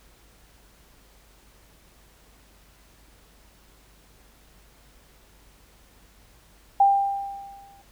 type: tone with exponential decay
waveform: sine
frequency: 794 Hz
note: G5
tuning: 22 cents sharp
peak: -12 dBFS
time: 6.8-7.82 s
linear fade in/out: 5 ms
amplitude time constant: 220 ms
effects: added 50 Hz sine -57 dBFS peak until 7.91 s + pink hiss -57 dBFS RMS until 7.91 s

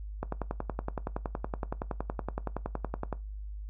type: click train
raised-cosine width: 1 ms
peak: -18 dBFS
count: 32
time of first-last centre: 0.23-3.127 s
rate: 10.7 Hz
effects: noise-tail reverb RT60 0.2 s tail -18 dB re dry + added 51 Hz sine -37 dBFS peak until 3.69 s

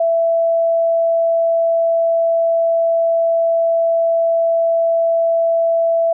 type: tone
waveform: sine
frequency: 665 Hz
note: E5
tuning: 15 cents sharp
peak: -12 dBFS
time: 0-6.13 s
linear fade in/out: 5 ms
effects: none

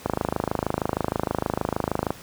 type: click train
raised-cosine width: 1 ms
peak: -8 dBFS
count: 55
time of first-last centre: 0.06-2.105 s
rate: 26.4 Hz
effects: pink hiss -44 dBFS RMS until 2.22 s + high-pass 60 Hz 12 dB/octave

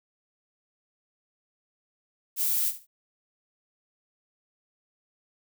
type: noise with echo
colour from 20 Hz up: violet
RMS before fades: -26 dBFS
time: 2.36-2.73 s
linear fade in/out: 50 ms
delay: 70 ms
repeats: 2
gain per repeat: -14 dB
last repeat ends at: 2.87 s
effects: none

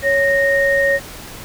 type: tone pair together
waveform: sine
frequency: 554.4 / 1856.2 Hz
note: C#5 / A#6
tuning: 0 / -8 cents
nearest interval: octave + major sixth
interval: 2092 cents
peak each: -15 dBFS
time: 0.02-1 s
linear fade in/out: 50 ms
effects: pink hiss -34 dBFS RMS until 1.44 s

